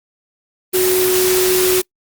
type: tone in noise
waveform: sine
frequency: 369.2 Hz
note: F#4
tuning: 4 cents flat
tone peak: -13 dBFS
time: 0.73-1.82 s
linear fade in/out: 20 ms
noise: white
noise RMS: -18 dBFS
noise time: 0.73-1.82 s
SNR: +2 dB
effects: noise-tail reverb RT60 0.1 s tail -25 dB re dry + Opus 24 kbps